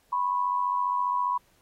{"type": "tone pair together", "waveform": "sine", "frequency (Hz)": [987.8, 1082.7], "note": ["B5", "C#6"], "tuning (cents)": [0, -41], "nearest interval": "major second", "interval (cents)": 159, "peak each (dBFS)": [-25, -29], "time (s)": [0.12, 1.38], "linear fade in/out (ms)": 10, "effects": ["pink hiss -65 dBFS RMS until 1.61 s", "AAC 48 kbps"]}